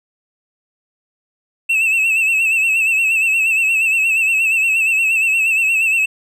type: tone with vibrato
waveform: triangle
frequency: 2643 Hz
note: E7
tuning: 4 cents sharp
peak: -11 dBFS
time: 1.69-6.06 s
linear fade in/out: 10 ms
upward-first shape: sine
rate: 8.5 Hz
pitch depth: 61 cents each way
effects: none